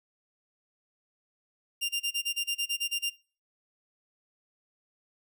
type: tone bursts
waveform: sawtooth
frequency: 2794 Hz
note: F7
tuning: in tune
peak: -24 dBFS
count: 12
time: 1.81-3.102 s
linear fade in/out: 20 ms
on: 82 ms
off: 28 ms
effects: noise-tail reverb RT60 0.4 s tail -22 dB re dry